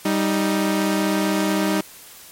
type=tone pair together; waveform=sawtooth; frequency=196 / 311.9 Hz; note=G3 / D#4; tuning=0 / +4 cents; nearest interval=minor sixth; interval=804 cents; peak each=-17 / -17 dBFS; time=0.05-1.81 s; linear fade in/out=5 ms; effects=white hiss -43 dBFS RMS until 2.31 s + MP3 64 kbps